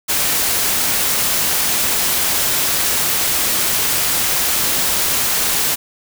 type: noise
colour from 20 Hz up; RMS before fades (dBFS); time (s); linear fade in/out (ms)
white; -17; 0.08-5.76; 20
effects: none